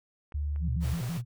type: clicks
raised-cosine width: 0.5 ms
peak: -35 / -38 dBFS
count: 2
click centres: 0.322 / 0.561 s
type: tone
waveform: sine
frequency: 73.3 Hz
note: D2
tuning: 3 cents flat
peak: -28 dBFS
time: 0.34-0.95 s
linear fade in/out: 10 ms
type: tone with vibrato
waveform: sine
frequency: 142.7 Hz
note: D3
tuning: 49 cents flat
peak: -30 dBFS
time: 0.6-1.25 s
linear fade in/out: 50 ms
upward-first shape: square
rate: 6.1 Hz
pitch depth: 290 cents each way
type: noise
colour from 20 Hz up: pink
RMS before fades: -43 dBFS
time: 0.8-1.22 s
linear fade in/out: 50 ms
effects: none